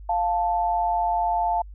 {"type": "tone pair together", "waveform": "sine", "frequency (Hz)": [700.5, 880], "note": ["F5", "A5"], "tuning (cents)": [5, 0], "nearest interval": "major third", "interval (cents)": 395, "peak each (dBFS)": -23, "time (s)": [0.09, 1.62], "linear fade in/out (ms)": 5, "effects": ["added 50 Hz sine -38 dBFS peak until 1.74 s"]}